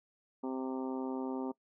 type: harmonic tone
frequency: 130.81 Hz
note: C3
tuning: in tune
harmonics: 2 / 3 / 4 / 5 / 6 / 7 / 8 / 9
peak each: -36 / -41 / -46 / -50 / -48 / -46 / -58 / -53 dBFS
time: 0.43-1.52 s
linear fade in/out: 10 ms
effects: noise-tail reverb RT60 0.1 s tail -21 dB re dry